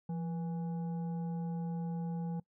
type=tone with frequency modulation; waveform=sine; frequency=170.7 Hz; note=F3; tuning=39 cents flat; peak=-34 dBFS; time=0.09-2.4 s; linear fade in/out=5 ms; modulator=655 Hz; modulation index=0.35; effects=noise-tail reverb RT60 0.1 s tail -22 dB re dry